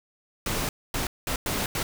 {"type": "noise bursts at uneven times", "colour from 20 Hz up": "pink", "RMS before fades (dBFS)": -28, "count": 5, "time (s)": [[0.46, 0.69], [0.94, 1.07], [1.27, 1.36], [1.46, 1.66], [1.75, 1.83]], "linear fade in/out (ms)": 2, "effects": []}